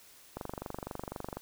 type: click train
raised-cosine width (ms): 1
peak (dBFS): -23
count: 25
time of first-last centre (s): 0.37-1.37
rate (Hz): 24
effects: white hiss -57 dBFS RMS until 1.41 s